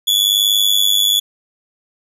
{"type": "tone with amplitude modulation", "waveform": "40% pulse", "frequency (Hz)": 3419, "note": "G#7", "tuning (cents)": 50, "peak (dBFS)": -7, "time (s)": [0.07, 1.2], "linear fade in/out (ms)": 10, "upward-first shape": "sine", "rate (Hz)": 101, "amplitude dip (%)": 80, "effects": []}